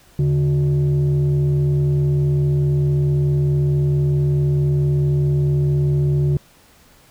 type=tone with frequency modulation; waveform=sine; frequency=143.3 Hz; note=D3; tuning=42 cents flat; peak=-13 dBFS; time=0.19-6.37 s; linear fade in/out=2 ms; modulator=222 Hz; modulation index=0.49; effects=tanh soft clip ceiling -10 dBFS + pink hiss -51 dBFS RMS until 7.1 s